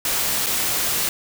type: noise with dropouts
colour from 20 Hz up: white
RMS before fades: -22 dBFS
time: 0.05-1.09 s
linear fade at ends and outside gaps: 2 ms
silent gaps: 0.462-0.466 s
effects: none